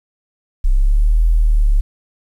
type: exponential two-way sweep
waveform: sine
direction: up then down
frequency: 31.59 to 41.2 to 34.75 Hz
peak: -9 dBFS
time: 0.64-1.81 s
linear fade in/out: 10 ms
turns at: 1.25 s
effects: 8-bit